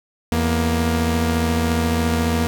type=tone pair together; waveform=sawtooth; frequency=83.37 / 235.8 Hz; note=E2 / A#3; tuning=+20 / +20 cents; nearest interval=octave + tritone; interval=1800 cents; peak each=-16 dBFS; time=0.32-2.47 s; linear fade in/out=0 ms; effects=none